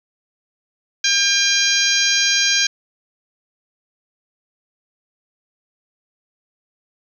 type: harmonic tone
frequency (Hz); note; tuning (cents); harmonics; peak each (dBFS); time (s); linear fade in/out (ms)
802; G5; +39; 2 / 3 / 4 / 5 / 6 / 7 / 8; -22 / -22 / -22 / -22 / -22 / -22 / -22; 1.04-2.67; 5
effects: 8-bit